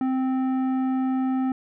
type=tone with tanh clipping; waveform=triangle; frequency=260.8 Hz; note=C4; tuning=5 cents flat; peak=-23 dBFS; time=0.01-1.52 s; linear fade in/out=2 ms; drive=15 dB; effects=none